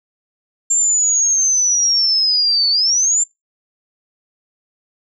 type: linear two-way sweep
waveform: sine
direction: down then up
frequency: 7350 to 4435 to 7350 Hz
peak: -12 dBFS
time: 0.7-3.24 s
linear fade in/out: 10 ms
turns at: 2.7 s
effects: noise-tail reverb RT60 0.2 s tail -25 dB re dry